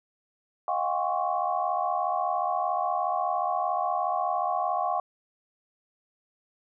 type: tone cluster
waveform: sine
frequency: 633 / 718 / 795 / 1070 / 1124 Hz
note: D#5 / F5 / G5 / C6 / C#6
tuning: +30 / +48 / +24 / +38 / +24 cents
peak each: -34 / -28 / -31 / -34 / -32 dBFS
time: 0.68-5 s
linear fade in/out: 2 ms
effects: none